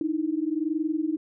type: tone pair together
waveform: sine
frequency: 302.6 / 323.8 Hz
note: D#4 / E4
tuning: -48 / -31 cents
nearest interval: minor second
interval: 117 cents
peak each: -27 dBFS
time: 0.01-1.17 s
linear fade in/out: 2 ms
effects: none